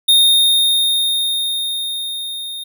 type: tone with level ramp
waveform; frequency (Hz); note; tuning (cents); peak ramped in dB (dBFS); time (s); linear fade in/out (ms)
square; 3684; A#7; -21; -8 to -26; 0.08-2.64; 10
effects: none